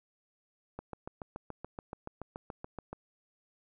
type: click train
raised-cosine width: 1 ms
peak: -26 dBFS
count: 16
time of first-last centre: 0.79-2.93 s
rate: 7.01 Hz
effects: none